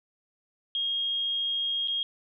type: tone with dropouts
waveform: sine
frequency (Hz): 3253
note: G#7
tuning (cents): -37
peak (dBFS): -26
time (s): 0.75-2.03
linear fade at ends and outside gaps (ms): 1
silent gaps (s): 1.875-1.882
effects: none